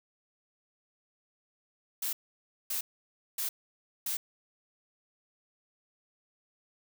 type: noise bursts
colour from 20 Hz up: blue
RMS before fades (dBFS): -33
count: 4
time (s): 2.02-4.17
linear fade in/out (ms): 5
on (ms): 110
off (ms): 570
effects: none